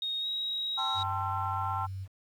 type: tone with pitch glide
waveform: sine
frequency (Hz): 3729 to 3814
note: A#7 to A#7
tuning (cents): 0 to +39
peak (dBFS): -30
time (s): 0.02-1.03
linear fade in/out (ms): 2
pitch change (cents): +39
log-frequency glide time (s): 0.2-0.27
type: chord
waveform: sine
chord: A minor seventh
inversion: third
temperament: equal with one note detuned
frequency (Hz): 784 / 880 / 1046.5 / 1345.4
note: G5 / A5 / C6 / E6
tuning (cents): 0 / 0 / 0 / +35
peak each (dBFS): -35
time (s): 0.77-1.87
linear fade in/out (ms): 20
type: tone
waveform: sine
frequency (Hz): 95.7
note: G2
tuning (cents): -41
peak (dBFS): -35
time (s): 0.94-2.08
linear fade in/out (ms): 50
effects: tanh soft clip ceiling -21 dBFS + 10-bit